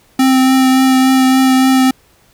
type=tone with vibrato; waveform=square; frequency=261.6 Hz; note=C4; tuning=in tune; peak=-8 dBFS; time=0.19-1.91 s; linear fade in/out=5 ms; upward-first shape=triangle; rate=3.5 Hz; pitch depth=15 cents each way; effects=pink hiss -51 dBFS RMS until 2.33 s